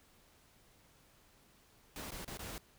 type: noise with dropouts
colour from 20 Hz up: pink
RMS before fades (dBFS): -45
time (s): 1.96-2.58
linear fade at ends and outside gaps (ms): 0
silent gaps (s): 2.106-2.119 / 2.246-2.279 / 2.372-2.393
effects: pink hiss -66 dBFS RMS until 2.78 s